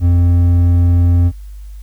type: tone with hard clipping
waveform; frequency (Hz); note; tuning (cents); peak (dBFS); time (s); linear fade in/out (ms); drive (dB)
triangle; 87.31; F2; 0; -9; 0-1.32; 50; 9
effects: added 50 Hz sine -28 dBFS peak until 1.82 s + white hiss -53 dBFS RMS until 1.82 s